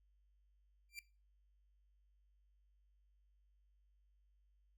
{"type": "tone with exponential growth", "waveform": "sawtooth", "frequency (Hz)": 2360, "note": "D7", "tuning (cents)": 8, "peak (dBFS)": -39, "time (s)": [0.89, 0.99], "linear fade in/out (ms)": 1, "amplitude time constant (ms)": 20, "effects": ["noise-tail reverb RT60 0.3 s tail -19 dB re dry", "added 50 Hz sine -70 dBFS peak until 4.77 s"]}